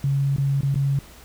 sine tone with dropouts, 138.59 Hz, C#3, in tune, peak -18 dBFS, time 0.04-0.99 s, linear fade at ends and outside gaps 2 ms, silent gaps 0.363-0.382 / 0.609-0.631 / 0.744-0.757 s, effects added 60 Hz sine -48 dBFS peak until 1.24 s + pink hiss -47 dBFS RMS until 1.24 s

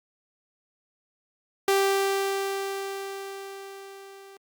sawtooth tone with level ramp, 392 Hz, G4, in tune, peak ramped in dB -15 to -42 dBFS, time 1.68-4.37 s, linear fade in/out 2 ms, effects Opus 48 kbps

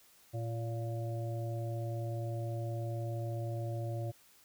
harmonic tone with a mistuned harmonic, 114.9 Hz, A#2, 25 cents flat, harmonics 1 / 3 / 5 / 6, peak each -35 / -45 / -44 / -48 dBFS, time 0.33-4.12 s, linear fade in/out 20 ms, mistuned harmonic 6, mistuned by +30 cents, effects white hiss -63 dBFS RMS until 4.44 s

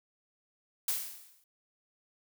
blue noise with exponential decay, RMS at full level -29 dBFS, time 0.88-1.44 s, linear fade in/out 2 ms, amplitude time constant 120 ms, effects none

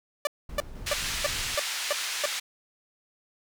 sawtooth tone bursts, 586 Hz, D5, 4 cents flat, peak -19 dBFS, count 7, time 0.25-2.257 s, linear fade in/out 2 ms, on 21 ms, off 310 ms
brown noise with tremolo, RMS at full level -38 dBFS, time 0.49-1.55 s, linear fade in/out 5 ms, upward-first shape square, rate 3.8 Hz, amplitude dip 35%
pink band-pass noise, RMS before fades -32 dBFS, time 0.86-2.4 s, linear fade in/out 10 ms, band 1900 to 8100 Hz, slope 12 dB/octave
effects none

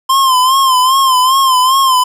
square tone with vibrato, 1045 Hz, C6, 2 cents flat, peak -8 dBFS, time 0.09-2.04 s, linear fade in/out 10 ms, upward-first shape sine, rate 2.5 Hz, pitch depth 70 cents each way, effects resampled to 32000 Hz + 7-bit

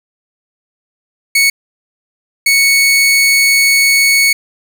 sawtooth tone bursts at uneven times, 2217 Hz, C#7, in tune, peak -4 dBFS, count 2, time 1.35-1.5 / 2.46-4.33 s, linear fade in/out 5 ms, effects none

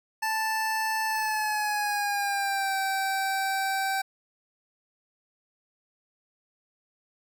25% pulse tone with pitch glide, 880 to 775 Hz, A5 to G5, 0 to -20 cents, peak -22 dBFS, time 0.22-4.02 s, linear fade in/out 10 ms, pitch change -220 cents, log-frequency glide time 1.07-2.76 s, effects none

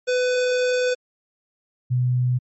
square / sine tone pair in turn, 500 / 125 Hz, B4 / B2, +21 / +21 cents, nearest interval 2 octaves, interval 2400 cents, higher first, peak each -19 / -17 dBFS, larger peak second, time 0.07-0.95 / 1.9-2.39 s, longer first, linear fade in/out 20 ms, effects MP3 32 kbps

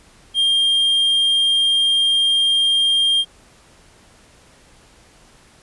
triangle tone, 3206 Hz, G7, 38 cents sharp, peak -12 dBFS, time 0.34-3.25 s, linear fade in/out 50 ms, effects pink hiss -50 dBFS RMS until 5.62 s + resampled to 24000 Hz

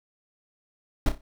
brown noise with echo, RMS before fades -19 dBFS, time 1.06-1.09 s, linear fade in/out 2 ms, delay 30 ms, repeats 4, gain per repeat -9 dB, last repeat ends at 1.21 s, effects none

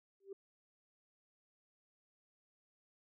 sine tone with exponential growth, 392 Hz, G4, in tune, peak -40 dBFS, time 0.2-0.33 s, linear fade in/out 5 ms, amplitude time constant 28 ms, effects tanh soft clip ceiling -36 dBFS

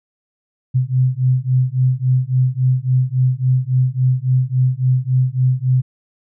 sine beating tone pair, 126.6 / 130.2 Hz, B2 / C3, +43 / -8 cents, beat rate 3.6 Hz, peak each -16 dBFS, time 0.74-5.82 s, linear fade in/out 20 ms, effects none

